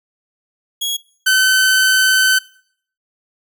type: tone pair in turn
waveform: sawtooth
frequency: 3322 / 1525.8 Hz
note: G#7 / G6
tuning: 0 / -47 cents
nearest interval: octave + minor second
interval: 1347 cents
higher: first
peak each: -15 / -7 dBFS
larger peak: second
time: 0.81-0.97 / 1.26-2.39 s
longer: second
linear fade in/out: 10 ms
effects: noise-tail reverb RT60 0.6 s tail -21 dB re dry